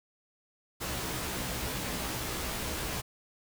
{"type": "noise with comb filter", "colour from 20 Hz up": "pink", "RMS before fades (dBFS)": -35, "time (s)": [0.8, 3.02], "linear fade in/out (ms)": 20, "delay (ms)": 16, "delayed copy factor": 0.7, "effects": []}